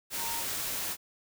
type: tone in noise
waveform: sine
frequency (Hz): 924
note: A#5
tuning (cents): -16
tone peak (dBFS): -38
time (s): 0.17-0.44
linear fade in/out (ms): 50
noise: white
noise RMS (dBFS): -34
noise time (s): 0.1-0.97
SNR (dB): -7
effects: none